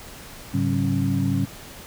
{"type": "tone cluster", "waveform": "sine", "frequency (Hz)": [104.7, 138.9, 189.5, 273.4], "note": ["G#2", "C#3", "F#3", "C#4"], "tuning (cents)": [15, 4, 42, -24], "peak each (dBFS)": -25, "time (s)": [0.53, 1.46], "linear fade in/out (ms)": 20, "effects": ["pink hiss -41 dBFS RMS until 1.86 s"]}